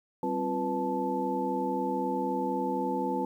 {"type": "tone cluster", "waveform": "sine", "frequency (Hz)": [192.9, 264.2, 348.1, 491.4, 874], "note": ["G3", "C4", "F4", "B4", "A5"], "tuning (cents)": [-28, 17, -6, -9, -12], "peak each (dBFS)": [-36, -33, -35, -34, -32], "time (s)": [0.23, 3.25], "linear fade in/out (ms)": 2, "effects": ["10-bit"]}